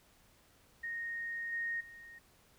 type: tone with level steps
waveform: sine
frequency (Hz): 1858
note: A#6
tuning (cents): -6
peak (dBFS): -37 / -34 / -50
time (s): 0.83-2.19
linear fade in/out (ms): 10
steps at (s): 1.52 / 1.8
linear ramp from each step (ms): 10
effects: pink hiss -66 dBFS RMS until 2.58 s